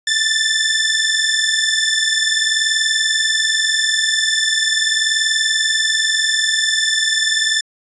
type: tone pair together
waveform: 15% pulse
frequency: 1755.6 / 1776 Hz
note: A6 / A6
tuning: -4 / +16 cents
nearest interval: unison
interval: 20 cents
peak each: -11 dBFS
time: 0.07-7.61 s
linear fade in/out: 5 ms
effects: resampled to 22050 Hz